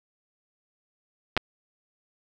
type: clicks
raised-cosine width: 0.3 ms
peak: -7 dBFS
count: 2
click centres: 1.367 / 1.375 s
effects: none